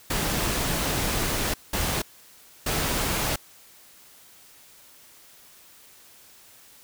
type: noise bursts at uneven times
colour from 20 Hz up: pink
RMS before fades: -26 dBFS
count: 3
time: 0.1-1.54 / 1.73-2.02 / 2.66-3.36 s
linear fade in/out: 5 ms
effects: white hiss -52 dBFS RMS until 6.83 s